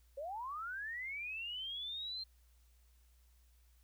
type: linear sweep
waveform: sine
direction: up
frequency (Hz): 523.3 to 4186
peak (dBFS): -40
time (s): 0.17-2.24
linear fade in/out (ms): 10
effects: added 60 Hz sine -64 dBFS peak until 3.83 s + white hiss -75 dBFS RMS until 3.83 s